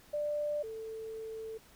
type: tone pair in turn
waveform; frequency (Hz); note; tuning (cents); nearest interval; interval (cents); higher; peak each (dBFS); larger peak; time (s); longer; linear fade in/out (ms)
sine; 592 / 443.5; D5 / A4; +14 / +14; perfect fourth; 500; first; -31 / -39; first; 0.13-0.63 / 0.63-1.58; second; 10
effects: pink hiss -60 dBFS RMS until 1.75 s